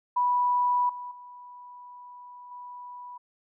sine tone with level steps, 983 Hz, B5, 8 cents flat, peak -21 / -35 / -43 / -39 dBFS, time 0.16-3.18 s, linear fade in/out 10 ms, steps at 0.89 / 1.11 / 2.51 s, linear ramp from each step 5 ms, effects none

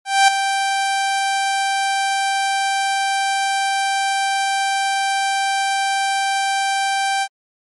sawtooth tone with ADSR envelope, 784 Hz, G5, in tune, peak -4 dBFS, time 0.05-7.28 s, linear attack 230 ms, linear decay 5 ms, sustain -9 dB, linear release 57 ms, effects MP3 48 kbps

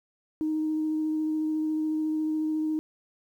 sine tone with vibrato, 311.1 Hz, D#4, in tune, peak -24 dBFS, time 0.41-2.79 s, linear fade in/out 0 ms, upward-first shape sine, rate 14 Hz, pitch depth 10 cents each way, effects tanh soft clip ceiling -20 dBFS + 10-bit

